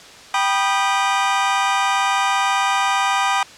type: chord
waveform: sawtooth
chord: G augmented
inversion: none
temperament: just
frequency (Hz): 784 / 980 / 1225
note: G5 / B5 / D#6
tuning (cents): 0 / -14 / -27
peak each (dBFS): -16 / -17 / -17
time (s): 0.34-3.43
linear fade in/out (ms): 2
effects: white hiss -41 dBFS RMS until 3.57 s + low-pass 6000 Hz 12 dB/octave